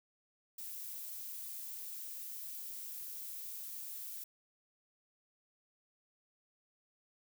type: noise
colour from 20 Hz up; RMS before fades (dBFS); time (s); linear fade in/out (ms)
violet; -45; 0.58-4.24; 5
effects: none